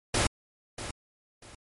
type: noise with echo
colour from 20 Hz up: pink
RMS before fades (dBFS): -25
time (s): 0.14-0.27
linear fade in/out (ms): 5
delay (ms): 640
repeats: 2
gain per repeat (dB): -12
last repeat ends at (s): 1.55
effects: MP3 48 kbps